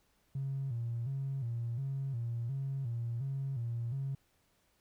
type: tone with vibrato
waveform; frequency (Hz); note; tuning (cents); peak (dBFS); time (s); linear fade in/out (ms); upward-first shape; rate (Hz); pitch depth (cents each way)
triangle; 126.4; B2; +41; -30; 0.35-4.15; 5; square; 1.4; 130
effects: tanh soft clip ceiling -31 dBFS + pink hiss -73 dBFS RMS until 4.8 s